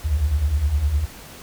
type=beating tone pair; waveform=sine; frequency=66 / 75.8 Hz; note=C2 / D#2; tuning=+16 / -45 cents; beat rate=9.8 Hz; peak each=-24 / -18 dBFS; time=0.04-1.06 s; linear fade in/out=20 ms; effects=pink hiss -41 dBFS RMS until 1.42 s